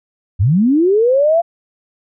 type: linear sweep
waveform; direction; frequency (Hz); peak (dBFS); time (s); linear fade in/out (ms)
sine; up; 80.4 to 694; -9; 0.39-1.42; 20
effects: none